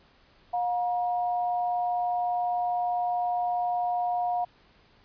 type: tone pair together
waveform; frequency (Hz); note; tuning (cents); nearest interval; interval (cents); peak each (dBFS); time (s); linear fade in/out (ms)
sine; 714 / 953.7; F5 / A#5; +38 / +39; perfect fourth; 501; -25 / -35; 0.53-4.45; 10
effects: pink hiss -60 dBFS RMS until 5.04 s + resampled to 11025 Hz